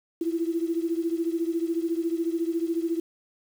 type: beating tone pair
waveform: sine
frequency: 329.6 / 343.6 Hz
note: E4 / F4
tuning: 0 / -28 cents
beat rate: 14 Hz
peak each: -26 / -29 dBFS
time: 0.21-3 s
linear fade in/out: 5 ms
effects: 8-bit